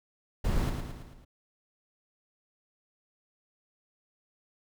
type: noise with echo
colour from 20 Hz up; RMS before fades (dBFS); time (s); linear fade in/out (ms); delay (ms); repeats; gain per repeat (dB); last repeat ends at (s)
brown; -27; 0.44-0.7; 10; 110; 5; -5; 1.25
effects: none